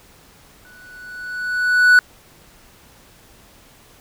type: tone with exponential growth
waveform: triangle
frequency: 1480 Hz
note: F#6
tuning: in tune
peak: -4 dBFS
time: 0.65-1.99 s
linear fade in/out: 1 ms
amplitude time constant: 290 ms
effects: pink hiss -49 dBFS RMS until 4 s